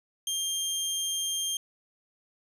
20% pulse tone, 3193 Hz, G7, 31 cents sharp, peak -23 dBFS, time 0.27-1.57 s, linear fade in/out 2 ms, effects resampled to 32000 Hz

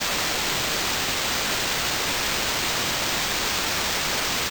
blue noise with sample-and-hold, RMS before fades -25 dBFS, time 0-4.5 s, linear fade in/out 20 ms, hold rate 11025 Hz, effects none

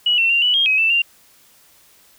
sine tone with pitch steps, 2924 / 2705 / 2774 / 2957 / 3232 / 2540 / 2654 / 2780 Hz, F#7 / E7 / F7 / F#7 / G#7 / D#7 / E7 / F7, -21 / +44 / -12 / -2 / -48 / +35 / +11 / -9 cents, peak -13 dBFS, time 0.06-1.02 s, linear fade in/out 5 ms, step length 120 ms, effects white hiss -52 dBFS RMS until 2.18 s

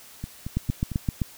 two click trains, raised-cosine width 5 ms, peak -11 / -19 dBFS, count 6 / 4, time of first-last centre 0.57-1.218 / 0.24-0.917 s, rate 7.72 / 4.43 Hz, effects white hiss -48 dBFS RMS until 1.37 s

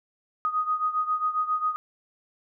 sine beating tone pair, 1244.5 / 1251.9 Hz, D#6 / D#6, 0 / +10 cents, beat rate 7.4 Hz, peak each -25 / -29 dBFS, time 0.45-1.76 s, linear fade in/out 0 ms, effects none

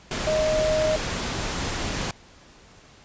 sine tone in noise, 622.3 Hz, D#5, in tune, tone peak -20 dBFS, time 0.27-0.96 s, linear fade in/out 2 ms, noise pink, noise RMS -28 dBFS, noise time 0.11-2.11 s, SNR +5 dB, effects pink hiss -51 dBFS RMS until 3.04 s + resampled to 16000 Hz

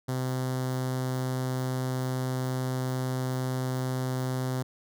sawtooth tone with notch filter, 128.9 Hz, C3, 26 cents flat, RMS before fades -30 dBFS, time 0.08-4.63 s, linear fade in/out 10 ms, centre 2500 Hz, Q 1.3, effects none

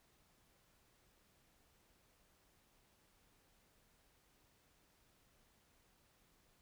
silence, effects pink hiss -73 dBFS RMS until 6.61 s

